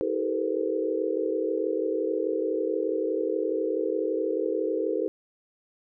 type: tone cluster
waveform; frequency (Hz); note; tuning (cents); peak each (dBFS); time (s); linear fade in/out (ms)
sine; 320.6 / 386.9 / 431.6 / 463.5 / 510; E4 / G4 / A4 / A#4 / C5; -48 / -23 / -33 / -10 / -44; -31; 0.01-5.08; 0
effects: none